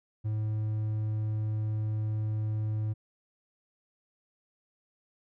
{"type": "tone", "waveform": "triangle", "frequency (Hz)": 107.8, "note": "A2", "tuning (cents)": -35, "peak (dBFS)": -26, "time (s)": [0.24, 2.94], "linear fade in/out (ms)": 20, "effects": []}